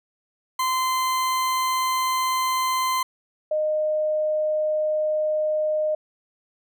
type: tone pair in turn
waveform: 40% pulse / sine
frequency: 1034 / 614.8 Hz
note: C6 / D#5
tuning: -21 / -21 cents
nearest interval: major sixth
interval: 900 cents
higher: first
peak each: -20 dBFS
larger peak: neither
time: 0.59-3.03 / 3.51-5.95 s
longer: neither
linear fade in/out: 5 ms
effects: none